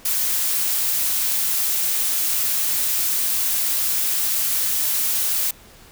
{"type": "noise", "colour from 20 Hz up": "blue", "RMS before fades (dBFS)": -21, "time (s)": [0.05, 5.51], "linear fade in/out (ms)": 5, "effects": ["pink hiss -47 dBFS RMS until 5.91 s"]}